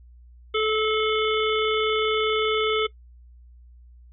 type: harmonic tone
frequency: 433.8 Hz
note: A4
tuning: 25 cents flat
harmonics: 1 / 3 / 5 / 7 / 8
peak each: -22 / -27 / -29 / -30 / -31 dBFS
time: 0.54-2.87 s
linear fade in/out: 10 ms
effects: noise-tail reverb RT60 0.1 s tail -19 dB re dry + added 60 Hz sine -46 dBFS peak until 4.12 s